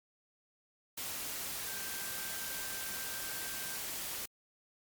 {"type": "tone in noise", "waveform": "sine", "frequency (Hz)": 1568, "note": "G6", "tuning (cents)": 0, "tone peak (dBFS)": -48, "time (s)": [1.67, 3.77], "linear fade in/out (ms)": 10, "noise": "white", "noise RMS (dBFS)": -40, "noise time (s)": [0.97, 4.26], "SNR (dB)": -11, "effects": ["Opus 48 kbps"]}